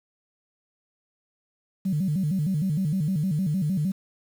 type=tone with vibrato; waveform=sine; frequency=169.3 Hz; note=E3; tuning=46 cents sharp; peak=-21 dBFS; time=1.85-3.92 s; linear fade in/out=10 ms; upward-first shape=square; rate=6.5 Hz; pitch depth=210 cents each way; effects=tanh soft clip ceiling -17 dBFS + 8-bit